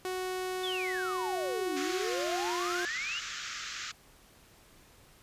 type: tone with pitch glide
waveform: sawtooth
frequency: 370 to 353.7 Hz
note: F#4 to F4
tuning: 0 to +22 cents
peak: -29 dBFS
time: 0.05-2.85 s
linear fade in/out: 0 ms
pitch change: -78 cents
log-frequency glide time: 2.02-2.18 s
type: exponential two-way sweep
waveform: sine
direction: down then up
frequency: 3639 to 275.6 to 2997 Hz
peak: -34 dBFS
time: 0.63-3.2 s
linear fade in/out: 10 ms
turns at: 1.78 s
type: band-pass noise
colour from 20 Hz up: pink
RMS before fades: -40 dBFS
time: 1.76-3.92 s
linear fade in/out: 10 ms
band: 1200 to 7300 Hz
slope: 96 dB/octave
effects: pink hiss -59 dBFS RMS until 5.22 s + resampled to 32000 Hz